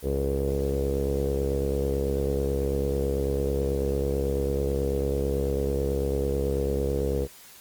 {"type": "tone with low-pass filter", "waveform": "sawtooth", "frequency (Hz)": 69.1, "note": "C#2", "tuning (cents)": -5, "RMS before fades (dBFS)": -26, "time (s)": [0.02, 7.28], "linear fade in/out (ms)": 50, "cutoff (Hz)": 460, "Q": 8.7, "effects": ["white hiss -49 dBFS RMS until 7.6 s", "Opus 24 kbps"]}